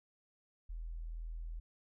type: tone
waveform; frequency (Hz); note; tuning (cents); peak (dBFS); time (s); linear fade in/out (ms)
sine; 41.03; E1; -7; -40; 0.69-1.6; 10
effects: none